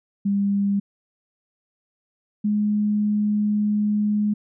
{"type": "tone pair in turn", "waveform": "sine", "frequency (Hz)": [200.1, 209.1], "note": ["G3", "G#3"], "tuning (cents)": [36, 12], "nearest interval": "minor second", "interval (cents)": 76, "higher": "second", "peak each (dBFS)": -18, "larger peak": "neither", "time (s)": [[0.25, 0.8], [2.44, 4.34]], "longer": "second", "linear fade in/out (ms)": 10, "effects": []}